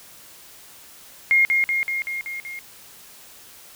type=tone with echo; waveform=sine; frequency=2136 Hz; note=C7; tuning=35 cents sharp; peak=-13 dBFS; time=1.31-1.45 s; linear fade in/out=0 ms; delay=190 ms; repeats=6; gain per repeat=-3 dB; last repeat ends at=2.59 s; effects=white hiss -46 dBFS RMS until 3.75 s